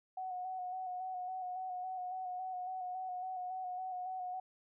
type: tone with vibrato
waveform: sine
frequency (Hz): 738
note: F#5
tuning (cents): -5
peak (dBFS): -38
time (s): 0.17-4.4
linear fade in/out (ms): 5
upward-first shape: square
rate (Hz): 3.6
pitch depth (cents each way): 25
effects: none